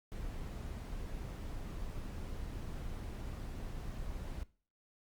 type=noise; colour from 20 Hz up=brown; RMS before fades=-42 dBFS; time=0.12-4.43 s; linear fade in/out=0 ms; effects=noise-tail reverb RT60 0.4 s tail -19 dB re dry + Opus 48 kbps